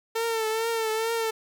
sawtooth tone with vibrato, 448.8 Hz, A4, 34 cents sharp, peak -21 dBFS, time 0.15-1.31 s, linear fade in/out 10 ms, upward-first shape triangle, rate 2.3 Hz, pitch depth 57 cents each way, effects none

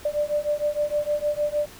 sine beating tone pair, 589 / 595.5 Hz, D5 / D5, +5 / +24 cents, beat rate 6.5 Hz, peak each -25 dBFS, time 0.05-1.66 s, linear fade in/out 5 ms, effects pink hiss -45 dBFS RMS until 1.79 s

